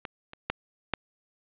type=clicks; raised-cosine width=0.3 ms; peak=-18 / -25 / -10 / -9 dBFS; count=4; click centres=0.052 / 0.334 / 0.5 / 0.937 s; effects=resampled to 8000 Hz + 8-bit